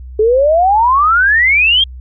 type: exponential sweep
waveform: sine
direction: up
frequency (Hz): 418.1 to 3285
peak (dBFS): -7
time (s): 0.19-1.84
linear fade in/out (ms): 5
effects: added 63 Hz sine -27 dBFS peak until 2 s